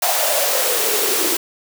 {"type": "noise with high-pass filter sweep", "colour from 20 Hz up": "white", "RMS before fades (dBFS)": -18, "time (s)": [0.02, 1.37], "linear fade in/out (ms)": 5, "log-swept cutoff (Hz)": [730, 330], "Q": 7.2, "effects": []}